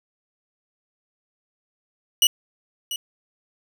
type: tone with echo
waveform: sawtooth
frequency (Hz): 2924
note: F#7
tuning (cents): -21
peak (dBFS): -10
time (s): 2.22-2.27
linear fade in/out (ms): 2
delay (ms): 690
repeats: 1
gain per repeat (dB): -13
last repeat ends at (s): 2.96
effects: none